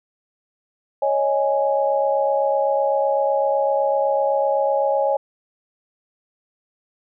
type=chord; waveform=sine; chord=C# suspended second; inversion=none; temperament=equal; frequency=554.4 / 622.3 / 830.6 Hz; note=C#5 / D#5 / G#5; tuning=0 / 0 / 0 cents; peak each=-19 / -23 / -22 dBFS; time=1.02-5.17 s; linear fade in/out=5 ms; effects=none